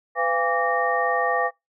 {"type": "tone cluster", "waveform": "sine", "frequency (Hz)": [503, 686, 810, 1158, 1847], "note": ["B4", "F5", "G#5", "D6", "A#6"], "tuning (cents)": [32, -31, -43, -25, -16], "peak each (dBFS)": -26, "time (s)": [0.15, 1.51], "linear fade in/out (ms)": 50, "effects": ["noise-tail reverb RT60 0.2 s tail -24 dB re dry"]}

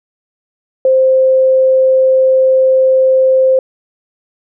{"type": "tone", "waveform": "sine", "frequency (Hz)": 523.3, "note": "C5", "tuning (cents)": 0, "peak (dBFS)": -6, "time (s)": [0.85, 3.59], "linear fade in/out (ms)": 2, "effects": []}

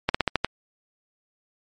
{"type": "slowing click train", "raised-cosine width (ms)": 0.3, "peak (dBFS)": -4, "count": 6, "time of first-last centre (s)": [0.09, 0.446], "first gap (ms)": 55, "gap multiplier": 1.13, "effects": ["MP3 48 kbps"]}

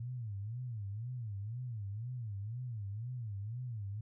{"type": "tone with vibrato", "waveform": "sine", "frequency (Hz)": 111.8, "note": "A2", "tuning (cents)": 28, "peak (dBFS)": -38, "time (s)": [0, 4.01], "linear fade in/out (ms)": 5, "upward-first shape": "sine", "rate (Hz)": 2, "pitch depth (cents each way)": 220, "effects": []}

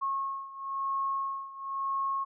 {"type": "beating tone pair", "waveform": "sine", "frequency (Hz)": [1089, 1089.99], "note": ["C#6", "C#6"], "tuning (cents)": [-31, -30], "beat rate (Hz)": 0.99, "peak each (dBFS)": [-32, -35], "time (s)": [0.01, 2.25], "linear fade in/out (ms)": 20, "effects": []}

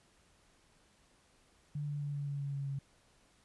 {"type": "tone with pitch steps", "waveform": "sine", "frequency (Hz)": [146.83, 145.56, 144.31, 143.06, 141.83, 140.6, 139.39, 138.19], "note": ["D3", "D3", "D3", "D3", "C#3", "C#3", "C#3", "C#3"], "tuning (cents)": [0, -15, -30, -45, 40, 25, 10, -5], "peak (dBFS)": -35, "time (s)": [1.75, 2.79], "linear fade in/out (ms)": 5, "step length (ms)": 130, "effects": ["pink hiss -68 dBFS RMS until 3.44 s", "resampled to 24000 Hz"]}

